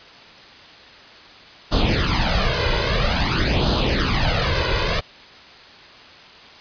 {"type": "noise with flanger", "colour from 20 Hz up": "pink", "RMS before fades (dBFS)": -19, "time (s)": [1.71, 5.01], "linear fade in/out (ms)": 20, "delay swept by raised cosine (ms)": [0.23, 2.03], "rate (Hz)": 0.5, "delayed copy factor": 0.75, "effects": ["white hiss -43 dBFS RMS until 6.6 s", "resampled to 11025 Hz"]}